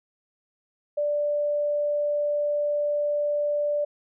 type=tone; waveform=sine; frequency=587.3 Hz; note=D5; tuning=in tune; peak=-22 dBFS; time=0.97-3.85 s; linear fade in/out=10 ms; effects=none